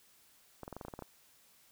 clicks, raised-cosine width 1 ms, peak -29 dBFS, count 10, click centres 0.633 / 0.679 / 0.727 / 0.766 / 0.812 / 0.85 / 0.883 / 0.938 / 0.991 / 1.023 s, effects white hiss -65 dBFS RMS until 1.71 s

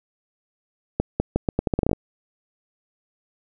accelerating click train, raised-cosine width 2 ms, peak -6 dBFS, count 13, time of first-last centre 1-1.931 s, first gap 200 ms, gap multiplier 0.8, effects none

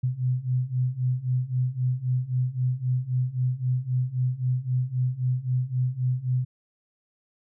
sine beating tone pair, 124.8 / 128.6 Hz, B2 / C3, +19 / -30 cents, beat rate 3.8 Hz, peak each -27 / -25 dBFS, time 0.03-6.45 s, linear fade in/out 10 ms, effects none

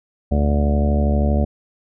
harmonic tone with a mistuned harmonic, 72.5 Hz, D2, 22 cents flat, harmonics 1 / 2 / 3 / 4 / 5 / 6 / 7 / 8 / 9 / 10, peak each -16 / -26 / -21 / -31 / -33 / -31 / -35 / -26 / -37 / -31 dBFS, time 0.31-1.45 s, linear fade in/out 10 ms, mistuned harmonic 1, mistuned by +19 cents, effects none

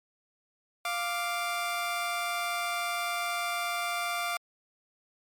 20% pulse tone pair together, 698.7 / 1175 Hz, F5 / D6, +1 / +1 cents, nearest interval major sixth, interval 900 cents, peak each -27 / -28 dBFS, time 0.85-4.37 s, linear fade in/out 2 ms, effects MP3 64 kbps

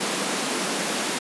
pink high-pass noise, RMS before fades -26 dBFS, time 0-1.19 s, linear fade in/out 10 ms, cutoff 180 Hz, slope 48 dB/octave, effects resampled to 24000 Hz

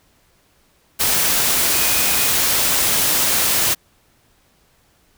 sine tone in noise, 2489 Hz, D#7, in tune, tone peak -27 dBFS, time 1.72-2.3 s, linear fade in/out 20 ms, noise white, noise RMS -17 dBFS, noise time 0.99-3.75 s, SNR -13 dB, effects pink hiss -58 dBFS RMS until 5.17 s

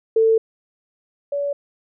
sine tone pair in turn, 446.9 / 570 Hz, A4 / C#5, +27 / +48 cents, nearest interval major third, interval 421 cents, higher second, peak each -12 / -20 dBFS, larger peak first, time 0.16-0.38 / 1.32-1.53 s, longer first, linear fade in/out 5 ms, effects none

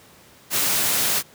white noise, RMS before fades -21 dBFS, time 0.5-1.23 s, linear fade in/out 50 ms, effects pink hiss -50 dBFS RMS until 1.34 s + high-pass 100 Hz 12 dB/octave

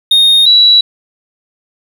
triangle / sine tone pair in turn, 3700 / 3920 Hz, A#7 / B7, -14 / -14 cents, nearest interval minor second, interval 100 cents, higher second, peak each -3 dBFS, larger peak neither, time 0.11-0.46 / 0.46-0.81 s, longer neither, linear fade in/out 5 ms, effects 7-bit

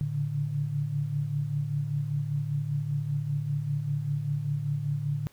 sine tone cluster, 112 / 141.5 / 146.6 Hz, A2 / C#3 / D3, +31 / +36 / -3 cents, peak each -34 / -36 / -28 dBFS, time 0.01-5.27 s, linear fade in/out 0 ms, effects pink hiss -60 dBFS RMS until 5.32 s

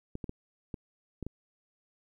clicks, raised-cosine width 3 ms, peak -24 dBFS, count 6, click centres 0.154 / 0.242 / 0.294 / 0.742 / 1.227 / 1.266 s, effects 11-bit

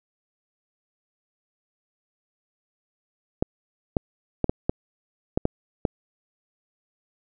clicks, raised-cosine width 2 ms, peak -7 dBFS, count 8, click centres 3.425 / 3.968 / 4.443 / 4.495 / 4.695 / 5.375 / 5.454 / 5.852 s, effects none

